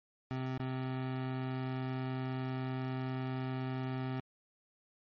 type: tone with dropouts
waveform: 25% pulse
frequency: 130 Hz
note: C3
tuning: 11 cents flat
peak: -31 dBFS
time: 0.31-4.2 s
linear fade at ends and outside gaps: 0 ms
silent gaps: 0.578-0.598 s
effects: low-pass 3000 Hz 12 dB/octave + MP3 32 kbps